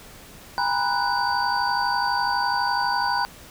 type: tone cluster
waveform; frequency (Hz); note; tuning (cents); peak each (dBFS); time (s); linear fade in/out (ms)
sine; 810 / 946 / 998 / 1482 / 4639; G#5 / A#5 / B5 / F#6 / D8; -43 / +25 / +18 / +2 / -22; -26 / -26 / -27 / -27 / -30; 0.58-3.25; 0
effects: pink hiss -45 dBFS RMS until 3.5 s